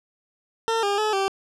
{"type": "tone with pitch steps", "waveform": "20% pulse", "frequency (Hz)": [453.3, 403.7, 428.7, 389.3], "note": ["A#4", "G#4", "A4", "G4"], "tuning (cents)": [-48, -49, -45, -12], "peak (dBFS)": -16, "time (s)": [0.68, 1.28], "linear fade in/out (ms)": 0, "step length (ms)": 150, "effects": ["low-pass 7000 Hz 12 dB/octave"]}